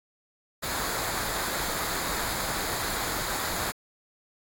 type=noise with comb filter; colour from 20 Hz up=pink; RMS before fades=-31 dBFS; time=0.62-3.72 s; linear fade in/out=20 ms; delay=0.35 ms; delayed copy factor=-0.55; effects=AAC 64 kbps